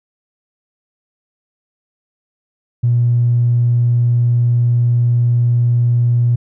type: tone with tanh clipping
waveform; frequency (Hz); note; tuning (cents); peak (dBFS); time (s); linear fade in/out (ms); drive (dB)
triangle; 120; B2; -49; -10; 2.83-6.36; 10; 4
effects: none